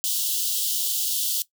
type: high-pass noise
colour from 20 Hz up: white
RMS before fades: -25 dBFS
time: 0.04-1.42 s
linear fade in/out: 0 ms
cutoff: 2900 Hz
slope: 96 dB/octave
effects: noise-tail reverb RT60 0.1 s tail -17 dB re dry